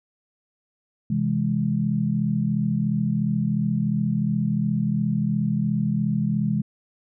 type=chord; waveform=sine; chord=C augmented; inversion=none; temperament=equal; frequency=130.81 / 164.81 / 207.7 Hz; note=C3 / E3 / G#3; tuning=0 / 0 / 0 cents; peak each=-26 / -25 / -23 dBFS; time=1.1-6.62 s; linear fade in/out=5 ms; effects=none